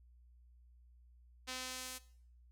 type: tone with band-pass filter sweep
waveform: sawtooth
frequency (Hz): 256.3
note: C4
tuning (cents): -36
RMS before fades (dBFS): -45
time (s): 1.47-1.99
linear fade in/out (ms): 20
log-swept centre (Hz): 4400 to 10000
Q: 0.75
effects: noise-tail reverb RT60 0.6 s tail -18 dB re dry + added 60 Hz sine -60 dBFS peak until 2.51 s